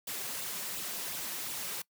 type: noise with flanger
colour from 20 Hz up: white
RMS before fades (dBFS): -38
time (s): 0.07-1.82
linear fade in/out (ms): 5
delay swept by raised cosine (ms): 0.25 to 5.55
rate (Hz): 2.8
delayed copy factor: +0.55
effects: noise-tail reverb RT60 0.1 s tail -22 dB re dry + high-pass 100 Hz 12 dB/octave